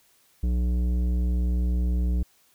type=tone with tanh clipping; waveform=sine; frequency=60.6 Hz; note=B1; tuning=32 cents flat; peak=-23 dBFS; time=0.43-2.23 s; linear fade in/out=5 ms; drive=12 dB; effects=white hiss -62 dBFS RMS until 2.54 s